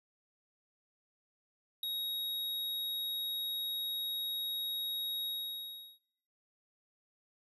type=tone with ADSR envelope; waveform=square; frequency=3780 Hz; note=A#7; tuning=23 cents sharp; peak=-32 dBFS; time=1.83-5.99 s; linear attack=3 ms; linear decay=7 ms; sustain=-4 dB; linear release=730 ms; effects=noise-tail reverb RT60 0.7 s tail -20 dB re dry + resampled to 32000 Hz